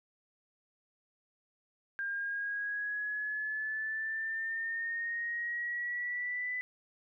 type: exponential sweep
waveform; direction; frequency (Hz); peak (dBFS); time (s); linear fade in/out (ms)
sine; up; 1600 to 2000; -33; 1.99-6.61; 0
effects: none